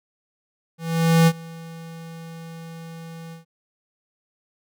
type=tone with ADSR envelope; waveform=square; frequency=164.81 Hz; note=E3; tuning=in tune; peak=-12 dBFS; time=0.78-3.45 s; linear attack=490 ms; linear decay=53 ms; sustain=-24 dB; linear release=130 ms; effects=none